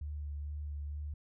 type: tone with vibrato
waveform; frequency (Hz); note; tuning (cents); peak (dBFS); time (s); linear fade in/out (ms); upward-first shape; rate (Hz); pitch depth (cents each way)
sine; 73.42; D2; 0; -37; 0.01-1.14; 5; sine; 2.2; 20
effects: none